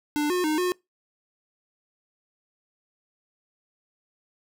square tone with pitch steps, 296.4 / 360.8 / 307.9 / 361.3 Hz, D4 / F#4 / D#4 / F#4, +16 / -44 / -18 / -41 cents, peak -23 dBFS, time 0.16-0.72 s, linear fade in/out 0 ms, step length 140 ms, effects noise-tail reverb RT60 0.2 s tail -24 dB re dry

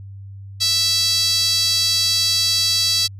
sawtooth tone with high-pass filter, 659.3 Hz, E5, in tune, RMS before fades -18 dBFS, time 0.6-3.08 s, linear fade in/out 20 ms, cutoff 4400 Hz, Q 5.2, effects added 98 Hz sine -33 dBFS peak until 3.19 s + resampled to 32000 Hz

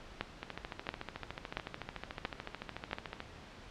two click trains, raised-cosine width 0.3 ms, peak -23 / -17 dBFS, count 39 / 5, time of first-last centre 0.43-3.204 / 0.21-2.931 s, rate 13.7 / 1.47 Hz, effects pink hiss -52 dBFS RMS until 3.7 s + low-pass 4000 Hz 12 dB/octave

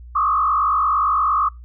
sine tone with frequency modulation, 1186 Hz, D6, 17 cents sharp, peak -15 dBFS, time 0.15-1.49 s, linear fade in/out 10 ms, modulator 48.7 Hz, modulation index 1.9, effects noise-tail reverb RT60 0.2 s tail -23 dB re dry + added 60 Hz sine -36 dBFS peak until 1.64 s

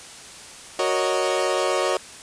30% pulse chord, D# minor seventh, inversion first, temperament equal, 370 / 466.2 / 554.4 / 622.3 Hz, F#4 / A#4 / C#5 / D#5, 0 / 0 / 0 / 0 cents, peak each -23 / -25 / -22 / -24 dBFS, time 0.79-1.97 s, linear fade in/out 2 ms, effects white hiss -41 dBFS RMS until 2.22 s + resampled to 22050 Hz

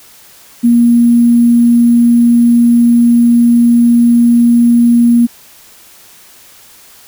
sine tone with sample-and-hold, 236.9 Hz, A#3, 28 cents sharp, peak -4 dBFS, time 0.63-5.27 s, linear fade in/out 20 ms, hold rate 11025 Hz, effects white hiss -40 dBFS RMS until 7.07 s

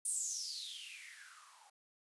violet noise with band-pass filter sweep, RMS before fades -44 dBFS, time 0.05-1.7 s, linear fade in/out 5 ms, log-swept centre 9300 to 790 Hz, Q 9.2, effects resampled to 24000 Hz

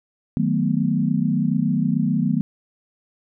sine chord, B dominant seventh, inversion first, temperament equal, 155.56 / 185 / 220 / 246.9 Hz, D#3 / F#3 / A3 / B3, 0 / 0 / 0 / 0 cents, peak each -23 dBFS, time 0.37-2.41 s, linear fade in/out 0 ms, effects none

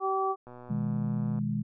harmonic tone, 384.7 Hz, G4, 33 cents flat, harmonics 1 / 2 / 3, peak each -30 / -30 / -30 dBFS, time 0-0.36 s, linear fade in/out 50 ms
click train, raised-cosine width 1 ms, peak -33 dBFS, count 114, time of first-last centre 0.47-1.389 s, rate 123 Hz
sine chord, G# minor, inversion first, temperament equal with one note detuned, 123.47 / 156.83 / 207.7 Hz, B2 / D#3 / G#3, 0 / +14 / 0 cents, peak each -33 / -33 / -30 dBFS, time 0.69-1.63 s, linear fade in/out 20 ms
effects none

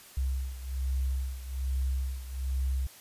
sine beating tone pair, 65.41 / 66.61 Hz, C2 / C2, 0 / +32 cents, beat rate 1.2 Hz, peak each -30 / -34 dBFS, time 0.17-2.87 s, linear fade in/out 5 ms, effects white hiss -52 dBFS RMS until 3 s + resampled to 32000 Hz

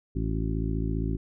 harmonic tone with a mistuned harmonic, 55 Hz, A1, in tune, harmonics 1 / 2 / 3 / 4 / 5 / 6 / 7, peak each -29 / -32 / -33 / -38 / -34 / -40 / -39 dBFS, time 0.15-1.17 s, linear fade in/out 10 ms, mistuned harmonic 7, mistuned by -56 cents, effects none

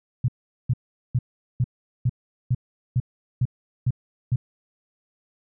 sine tone bursts, 124 Hz, B2, 7 cents sharp, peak -17 dBFS, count 10, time 0.24-4.36 s, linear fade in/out 5 ms, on 43 ms, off 410 ms, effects none

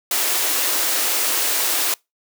white high-pass noise, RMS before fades -20 dBFS, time 0.11-1.94 s, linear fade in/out 2 ms, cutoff 280 Hz, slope 48 dB/octave, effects noise-tail reverb RT60 0.2 s tail -25 dB re dry

